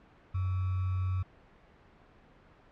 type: tone with sample-and-hold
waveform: sine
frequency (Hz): 92.5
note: F#2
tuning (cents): 0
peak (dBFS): -28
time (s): 0.34-1.23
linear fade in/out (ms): 10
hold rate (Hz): 1225
effects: pink hiss -59 dBFS RMS until 2.71 s + low-pass 2000 Hz 12 dB/octave

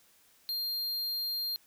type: tone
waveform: square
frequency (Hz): 4200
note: C8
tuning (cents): +6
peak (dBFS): -32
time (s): 0.49-1.56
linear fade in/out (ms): 0
effects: white hiss -64 dBFS RMS until 1.66 s

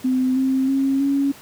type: tone with pitch steps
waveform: sine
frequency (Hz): 257.2 / 264 / 270.9 / 278.1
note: C4 / C4 / C#4 / C#4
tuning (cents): -30 / +16 / -40 / +6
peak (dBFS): -16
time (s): 0.04-1.32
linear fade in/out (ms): 10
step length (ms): 320
effects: pink hiss -43 dBFS RMS until 1.41 s + high-pass 100 Hz 12 dB/octave

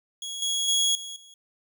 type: tone with level steps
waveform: 25% pulse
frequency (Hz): 3329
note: G#7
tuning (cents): +3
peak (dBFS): -29 / -21 / -17 / -32 / -45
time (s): 0.22-1.34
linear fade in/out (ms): 2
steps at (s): 0.42 / 0.68 / 0.95 / 1.16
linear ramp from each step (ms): 2
effects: none

